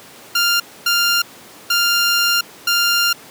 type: tone bursts at uneven times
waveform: 15% pulse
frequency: 1396.9 Hz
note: F6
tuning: in tune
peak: -7 dBFS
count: 4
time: 0.35-0.6 / 0.86-1.22 / 1.7-2.41 / 2.67-3.13 s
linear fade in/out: 5 ms
effects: pink hiss -40 dBFS RMS until 3.3 s + high-pass 200 Hz 12 dB/octave